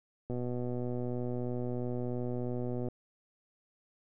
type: click train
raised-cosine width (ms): 2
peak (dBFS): -24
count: 319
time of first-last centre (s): 0.3-2.885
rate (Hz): 123
effects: none